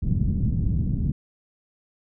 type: low-pass noise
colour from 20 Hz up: white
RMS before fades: -23 dBFS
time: 0.02-1.12 s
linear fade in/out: 10 ms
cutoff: 180 Hz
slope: 24 dB/octave
effects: none